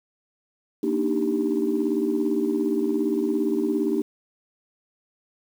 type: chord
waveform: sine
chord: Eb major seventh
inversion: second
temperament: equal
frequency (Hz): 233.1 / 293.7 / 311.1 / 392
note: Bb3 / D4 / Eb4 / G4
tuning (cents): 0 / 0 / 0 / 0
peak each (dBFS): -27 / -26 / -25 / -25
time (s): 0.83-4.02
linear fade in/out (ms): 5
effects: tanh soft clip ceiling -13 dBFS + 8-bit